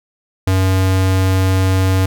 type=tone; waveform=square; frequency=94.4 Hz; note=F#2; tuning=35 cents sharp; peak=-12 dBFS; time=0.47-2.06 s; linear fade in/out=5 ms; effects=none